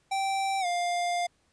square tone with pitch glide, 779 to 702.1 Hz, G5 to F5, -11 to +9 cents, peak -27 dBFS, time 0.11-1.27 s, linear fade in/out 10 ms, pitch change -180 cents, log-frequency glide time 0.6-0.66 s, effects pink hiss -69 dBFS RMS until 1.52 s + resampled to 22050 Hz

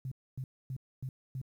sine tone bursts, 130.81 Hz, C3, in tune, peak -35 dBFS, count 5, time 0.05-1.415 s, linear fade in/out 2 ms, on 65 ms, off 260 ms, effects 11-bit

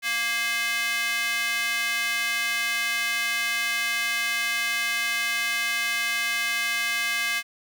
square tone with high-pass filter, 233.1 Hz, A#3, in tune, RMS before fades -26 dBFS, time 0.02-7.43 s, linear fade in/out 50 ms, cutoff 2000 Hz, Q 2.4, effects none

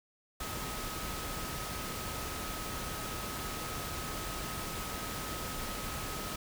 sine tone in noise, 1271 Hz, D#6, 36 cents sharp, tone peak -45 dBFS, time 0.4-6.36 s, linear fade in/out 5 ms, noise pink, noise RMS -39 dBFS, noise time 0.4-6.36 s, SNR -9 dB, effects none

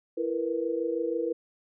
sine tone cluster, 334.5 / 462.9 / 489.1 Hz, E4 / A#4 / B4, +25 / -12 / -17 cents, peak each -31 dBFS, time 0.17-1.33 s, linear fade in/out 10 ms, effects none

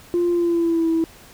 sine tone with pitch glide, 348.4 to 327 Hz, F4 to E4, -4 to -14 cents, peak -15 dBFS, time 0.14-1.04 s, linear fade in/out 0 ms, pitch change -110 cents, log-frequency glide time 0.31-0.88 s, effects tanh soft clip ceiling -13 dBFS + pink hiss -46 dBFS RMS until 1.33 s

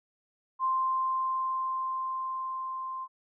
sine tone with level ramp, 1046.5 Hz, C6, in tune, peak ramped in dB -24 to -34 dBFS, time 0.59-3.08 s, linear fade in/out 50 ms, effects none

